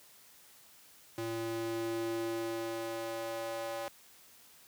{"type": "tone with high-pass filter sweep", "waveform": "square", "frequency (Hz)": 113.9, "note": "A#2", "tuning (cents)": -40, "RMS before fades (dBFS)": -37, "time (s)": [1.18, 3.88], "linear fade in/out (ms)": 0, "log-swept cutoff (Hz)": [240, 620], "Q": 2.5, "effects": ["white hiss -59 dBFS RMS until 4.67 s", "high-pass 60 Hz 12 dB/octave"]}